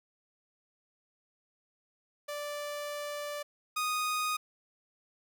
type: tone pair in turn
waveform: sawtooth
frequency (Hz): 586 / 1241.7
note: D5 / D#6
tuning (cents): -4 / -4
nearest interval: octave + minor second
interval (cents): 1300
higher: second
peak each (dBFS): -32 / -26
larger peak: second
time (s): 2.28-3.43 / 3.76-4.37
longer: first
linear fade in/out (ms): 10
effects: none